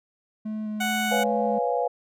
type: tone with vibrato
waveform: triangle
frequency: 214.3 Hz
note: A3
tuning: 45 cents flat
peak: -26 dBFS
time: 0.45-1.59 s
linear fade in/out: 10 ms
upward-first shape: square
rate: 2.4 Hz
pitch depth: 10 cents each way
type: tone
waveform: 15% pulse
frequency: 740 Hz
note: F#5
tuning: in tune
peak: -18 dBFS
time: 0.8-1.24 s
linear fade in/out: 10 ms
type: chord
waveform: sine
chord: C# dominant seventh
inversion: third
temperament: equal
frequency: 493.9 / 554.4 / 698.5 / 830.6 Hz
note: B4 / C#5 / E#5 / G#5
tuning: 0 / 0 / 0 / 0 cents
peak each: -26 / -29 / -27 / -29 dBFS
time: 1.11-1.88 s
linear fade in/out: 10 ms
effects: none